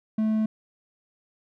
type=tone; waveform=triangle; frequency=217.7 Hz; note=A3; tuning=18 cents flat; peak=-19 dBFS; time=0.18-0.46 s; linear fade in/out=5 ms; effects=none